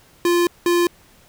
square tone bursts at uneven times, 347.7 Hz, F4, 8 cents flat, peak -15 dBFS, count 2, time 0.25-0.47 / 0.66-0.87 s, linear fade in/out 2 ms, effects pink hiss -52 dBFS RMS until 1.28 s

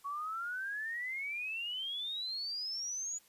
sine exponential sweep, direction up, 1108.7 to 6930 Hz, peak -36 dBFS, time 0.04-3.19 s, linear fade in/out 20 ms, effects white hiss -65 dBFS RMS until 3.28 s + resampled to 32000 Hz

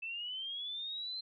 sine linear sweep, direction up, 2625 to 4135 Hz, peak -38 dBFS, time 0.02-1.21 s, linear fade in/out 10 ms, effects none

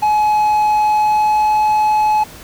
triangle tone with pitch glide, 847 to 852.9 Hz, G#5 to G#5, +34 to +46 cents, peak -9 dBFS, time 0.02-2.24 s, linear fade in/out 10 ms, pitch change +12 cents, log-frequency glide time 0.72-1.6 s, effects pink hiss -37 dBFS RMS until 2.43 s

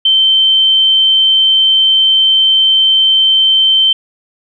sine tone, 3105 Hz, G7, 17 cents flat, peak -6 dBFS, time 0.05-3.93 s, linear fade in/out 5 ms, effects none

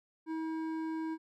sine tone with hard clipping, 320.6 Hz, E4, 48 cents flat, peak -36 dBFS, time 0.26-1.18 s, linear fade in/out 50 ms, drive 10 dB, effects none

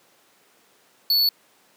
square tone, 4435 Hz, C#8, in tune, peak -17 dBFS, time 1.1-1.29 s, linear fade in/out 2 ms, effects pink hiss -58 dBFS RMS until 1.76 s + high-pass 300 Hz 12 dB/octave

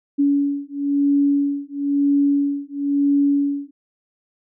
sine beating tone pair, 282.7 / 283.7 Hz, C#4 / C#4, +34 / +40 cents, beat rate 1 Hz, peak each -19 dBFS, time 0.18-3.71 s, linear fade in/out 20 ms, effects none

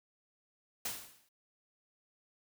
white noise with exponential decay, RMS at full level -35 dBFS, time 0.85-1.29 s, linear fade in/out 5 ms, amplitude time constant 95 ms, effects none

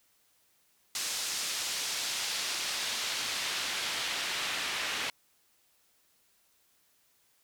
pink noise with band-pass filter sweep, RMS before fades -34 dBFS, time 0.95-5.1 s, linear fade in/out 2 ms, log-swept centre 5900 to 2600 Hz, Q 0.89, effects white hiss -69 dBFS RMS until 7.43 s

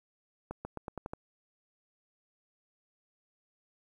accelerating click train, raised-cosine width 1 ms, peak -24 dBFS, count 7, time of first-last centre 0.51-1.135 s, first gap 140 ms, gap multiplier 0.88, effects 10-bit

